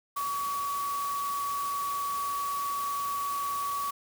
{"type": "tone in noise", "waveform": "sine", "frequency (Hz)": 1132, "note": "C#6", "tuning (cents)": 36, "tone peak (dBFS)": -29, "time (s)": [0.16, 3.91], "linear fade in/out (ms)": 10, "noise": "white", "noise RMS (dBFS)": -41, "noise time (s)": [0.16, 3.91], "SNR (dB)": 9, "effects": []}